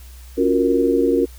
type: chord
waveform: sine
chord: Gb major seventh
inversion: second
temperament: equal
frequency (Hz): 277.2 / 349.2 / 370 / 466.2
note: Db4 / F4 / Gb4 / Bb4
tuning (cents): 0 / 0 / 0 / 0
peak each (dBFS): -19 / -20 / -22 / -18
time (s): 0.37-1.26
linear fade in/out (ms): 20
effects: added 62 Hz sine -37 dBFS peak until 1.38 s + white hiss -48 dBFS RMS until 1.38 s